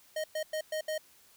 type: tone bursts at uneven times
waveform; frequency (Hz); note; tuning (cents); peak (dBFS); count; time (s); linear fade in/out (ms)
square; 622.3; D#5; 0; -32; 5; 0.16-0.24 / 0.35-0.43 / 0.53-0.61 / 0.72-0.81 / 0.88-0.98; 5
effects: white hiss -61 dBFS RMS until 1.36 s